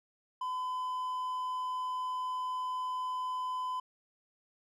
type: tone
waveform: triangle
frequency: 1012 Hz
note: B5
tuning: 42 cents sharp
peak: -31 dBFS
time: 0.41-3.8 s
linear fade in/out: 5 ms
effects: none